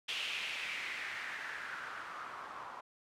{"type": "noise with low-pass filter sweep", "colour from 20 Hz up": "blue", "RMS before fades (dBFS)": -42, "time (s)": [0.08, 2.81], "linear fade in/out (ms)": 10, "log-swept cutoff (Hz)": [3000, 1000], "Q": 3.4, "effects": []}